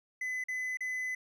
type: tone with dropouts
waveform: triangle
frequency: 2015 Hz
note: B6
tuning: 34 cents sharp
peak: -31 dBFS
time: 0.21-1.15 s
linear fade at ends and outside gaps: 5 ms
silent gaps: 0.44-0.484 / 0.772-0.806 s
effects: none